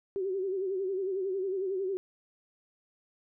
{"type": "tone with vibrato", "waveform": "sine", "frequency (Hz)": 382, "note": "G4", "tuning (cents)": -45, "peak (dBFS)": -29, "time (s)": [0.16, 1.97], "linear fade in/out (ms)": 0, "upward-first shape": "sine", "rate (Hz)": 11, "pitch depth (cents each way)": 77, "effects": []}